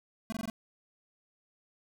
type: tone bursts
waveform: square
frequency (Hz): 222.8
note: A3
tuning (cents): +22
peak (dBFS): -34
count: 5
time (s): 0.3-0.499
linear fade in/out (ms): 0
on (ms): 23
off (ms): 21
effects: 11-bit